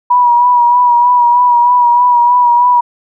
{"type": "tone with vibrato", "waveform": "sine", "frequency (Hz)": 970, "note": "B5", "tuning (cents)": -31, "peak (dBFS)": -5, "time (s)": [0.1, 2.81], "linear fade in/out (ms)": 10, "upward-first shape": "sine", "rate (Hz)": 3.2, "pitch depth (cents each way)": 31, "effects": []}